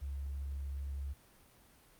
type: tone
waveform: sine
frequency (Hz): 69.3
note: C#2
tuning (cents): 0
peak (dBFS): -37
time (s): 0.01-1.14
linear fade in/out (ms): 20
effects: pink hiss -63 dBFS RMS until 1.99 s + Opus 32 kbps